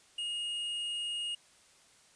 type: tone with tanh clipping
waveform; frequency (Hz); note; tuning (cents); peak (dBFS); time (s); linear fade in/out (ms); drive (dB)
sine; 2860; F7; +41; -35; 0.18-1.35; 5; 8
effects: white hiss -62 dBFS RMS until 2.15 s + resampled to 22050 Hz